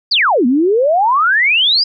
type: exponential two-way sweep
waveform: sine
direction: down then up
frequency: 5040 to 233.1 to 5040 Hz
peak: -9 dBFS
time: 0.11-1.84 s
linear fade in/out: 10 ms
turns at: 0.46 s
effects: none